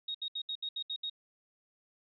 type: tone bursts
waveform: sine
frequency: 3753 Hz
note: A#7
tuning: 11 cents sharp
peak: -34 dBFS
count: 8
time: 0.08-1.098 s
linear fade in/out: 5 ms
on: 66 ms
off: 70 ms
effects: none